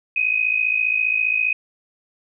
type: tone pair together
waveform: sine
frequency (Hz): 2489 / 2544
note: D#7 / D#7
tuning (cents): 0 / +38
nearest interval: unison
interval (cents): 38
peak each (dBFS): -20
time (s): 0.16-1.53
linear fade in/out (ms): 5
effects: none